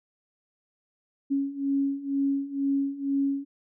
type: beating tone pair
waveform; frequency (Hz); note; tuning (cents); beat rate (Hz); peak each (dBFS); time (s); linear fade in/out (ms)
sine; 275.6 / 277.7; C#4 / C#4; -10 / +3; 2.1; -29 / -26; 1.3-3.45; 20
effects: none